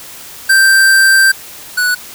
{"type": "tone pair in turn", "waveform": "square", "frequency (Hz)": [1568, 1476.6], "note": ["G6", "F#6"], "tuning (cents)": [0, -4], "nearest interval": "minor second", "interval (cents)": 104, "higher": "first", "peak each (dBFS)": [-6, -11], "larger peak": "first", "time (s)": [[0.49, 1.32], [1.77, 1.95]], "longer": "first", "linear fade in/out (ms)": 10, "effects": ["white hiss -32 dBFS RMS until 2.14 s"]}